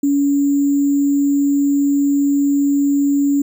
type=tone with sample-and-hold; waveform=sine; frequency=282.5 Hz; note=C#4; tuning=33 cents sharp; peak=-12 dBFS; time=0.03-3.42 s; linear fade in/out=5 ms; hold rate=7350 Hz; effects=none